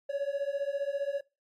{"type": "beating tone pair", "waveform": "triangle", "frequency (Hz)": [554.4, 569.4], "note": ["C#5", "C#5"], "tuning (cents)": [0, 46], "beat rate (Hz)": 15, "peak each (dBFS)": -31, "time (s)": [0.09, 1.21], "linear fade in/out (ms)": 10, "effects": ["noise-tail reverb RT60 0.3 s tail -25 dB re dry", "AAC 64 kbps"]}